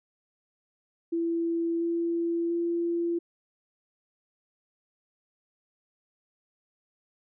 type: tone with pitch steps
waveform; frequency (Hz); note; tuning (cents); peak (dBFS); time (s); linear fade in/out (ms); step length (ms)
sine; 334.9 / 337.8 / 340.8; E4 / E4 / F4; +27 / +42 / -42; -25; 1.12-3.19; 10; 690
effects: none